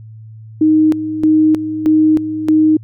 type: tone with tremolo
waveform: sine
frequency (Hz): 311.1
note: D#4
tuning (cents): 0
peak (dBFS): -7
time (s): 0.61-2.77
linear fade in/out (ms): 5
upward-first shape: square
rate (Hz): 1.6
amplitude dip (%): 70
effects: added 110 Hz sine -32 dBFS peak until 2.83 s